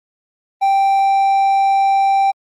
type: tone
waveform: triangle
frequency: 784 Hz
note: G5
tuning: in tune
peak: -9 dBFS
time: 0.61-2.32 s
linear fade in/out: 20 ms
effects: Opus 24 kbps